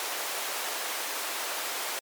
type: high-pass noise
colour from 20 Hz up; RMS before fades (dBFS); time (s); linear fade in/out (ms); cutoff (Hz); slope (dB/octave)
pink; -33; 0-1.99; 0; 570; 12
effects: high-pass 300 Hz 12 dB/octave + MP3 96 kbps